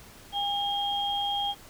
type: tone pair together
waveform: sine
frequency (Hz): 809 / 3236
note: G#5 / G#7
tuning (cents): -46 / -46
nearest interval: 2 octaves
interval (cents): 2400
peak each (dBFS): -29 / -29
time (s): 0.32-1.55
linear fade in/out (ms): 50
effects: pink hiss -50 dBFS RMS until 1.69 s